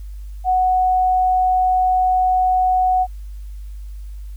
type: tone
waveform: sine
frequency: 740 Hz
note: F#5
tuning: in tune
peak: -13 dBFS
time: 0.44-3.07 s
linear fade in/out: 50 ms
effects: added 50 Hz sine -29 dBFS peak until 4.36 s + white hiss -57 dBFS RMS until 4.36 s